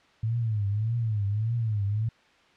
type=tone with vibrato; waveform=sine; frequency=108.6 Hz; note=A2; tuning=22 cents flat; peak=-24 dBFS; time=0.23-2.09 s; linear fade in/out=5 ms; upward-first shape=triangle; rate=1.7 Hz; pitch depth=170 cents each way; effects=white hiss -59 dBFS RMS until 2.56 s + low-pass 3000 Hz 12 dB/octave